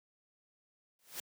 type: noise with exponential growth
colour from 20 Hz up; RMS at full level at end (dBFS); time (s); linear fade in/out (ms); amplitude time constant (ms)
white; -38; 0.99-1.2; 2; 45
effects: high-pass 150 Hz 12 dB/octave